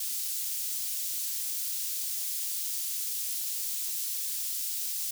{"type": "high-pass noise", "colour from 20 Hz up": "white", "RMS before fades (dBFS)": -33, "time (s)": [0, 5.11], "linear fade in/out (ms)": 5, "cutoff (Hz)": 4800, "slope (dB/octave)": 12, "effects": []}